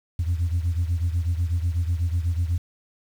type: beating tone pair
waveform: sine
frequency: 83.7 / 91.8 Hz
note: E2 / F#2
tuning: +27 / -13 cents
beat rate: 8.1 Hz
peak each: -21 / -25 dBFS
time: 0.19-2.58 s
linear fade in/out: 5 ms
effects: tanh soft clip ceiling -17 dBFS + 8-bit